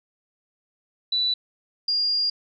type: tone pair in turn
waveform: sine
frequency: 3964 / 4817 Hz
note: B7 / D8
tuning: +6 / +43 cents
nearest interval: minor third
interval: 337 cents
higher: second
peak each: -20 dBFS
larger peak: neither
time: 1.12-1.34 / 1.88-2.3 s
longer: second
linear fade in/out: 5 ms
effects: none